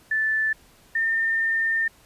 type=tone pair in turn; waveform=sine; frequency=1756 / 1809.5 Hz; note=A6 / A6; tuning=-4 / +48 cents; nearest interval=minor second; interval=52 cents; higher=second; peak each=-20 / -20 dBFS; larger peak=neither; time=0.11-0.53 / 0.95-1.88 s; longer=second; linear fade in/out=5 ms; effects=pink hiss -55 dBFS RMS until 2.05 s + resampled to 32000 Hz